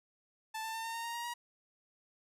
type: tone with pitch steps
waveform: sawtooth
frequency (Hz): 880 / 890.2 / 900.6 / 911 / 921.6 / 932.3 / 943.2 / 954.1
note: A5 / A5 / A5 / A#5 / A#5 / A#5 / A#5 / A#5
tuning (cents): 0 / +20 / +40 / -40 / -20 / 0 / +20 / +40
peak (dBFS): -34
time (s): 0.54-1.34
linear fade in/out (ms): 10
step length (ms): 100
effects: resampled to 32000 Hz